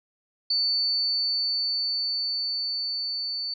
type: tone with level ramp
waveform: sine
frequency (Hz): 4500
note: C#8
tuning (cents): +25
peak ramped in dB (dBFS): -21 to -28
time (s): 0.5-3.54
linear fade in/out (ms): 5
effects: none